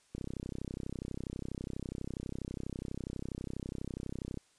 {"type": "click train", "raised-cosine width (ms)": 3, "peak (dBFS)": -26, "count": 137, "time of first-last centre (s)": [0.15, 4.374], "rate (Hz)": 32.2, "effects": ["white hiss -68 dBFS RMS until 4.58 s", "resampled to 22050 Hz"]}